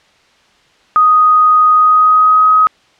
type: tone with pitch glide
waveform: sine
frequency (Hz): 1246 to 1264.1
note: D#6 to D#6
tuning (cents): +2 to +27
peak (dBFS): -5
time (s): 0.96-2.67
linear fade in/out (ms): 0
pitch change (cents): +25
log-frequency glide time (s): 1.74-2.5
effects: white hiss -50 dBFS RMS until 2.99 s + low-pass 4000 Hz 12 dB/octave